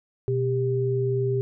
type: tone pair together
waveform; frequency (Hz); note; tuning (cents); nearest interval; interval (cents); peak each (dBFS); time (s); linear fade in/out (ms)
sine; 124.33 / 396.2; B2 / G4; +12 / +18; octave + minor sixth; 2006; -24; 0.28-1.41; 0
effects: none